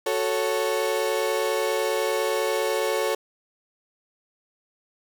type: chord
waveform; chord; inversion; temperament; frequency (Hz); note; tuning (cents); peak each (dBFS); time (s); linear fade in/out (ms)
35% pulse; F# minor; none; equal; 370 / 440 / 554.4; F#4 / A4 / C#5; 0 / 0 / 0; -28 / -24 / -25; 0.06-3.15; 5
effects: 8-bit